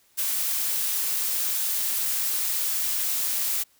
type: noise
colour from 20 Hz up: blue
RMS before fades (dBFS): -26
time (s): 0.17-3.64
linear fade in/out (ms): 20
effects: white hiss -62 dBFS RMS until 3.79 s